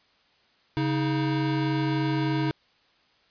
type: tone pair together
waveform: square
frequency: 138.59 / 315.6 Hz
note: C#3 / D#4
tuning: 0 / +25 cents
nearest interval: octave + major second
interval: 1425 cents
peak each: -27 dBFS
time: 0.77-2.51 s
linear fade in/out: 0 ms
effects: white hiss -63 dBFS RMS until 3.3 s + resampled to 11025 Hz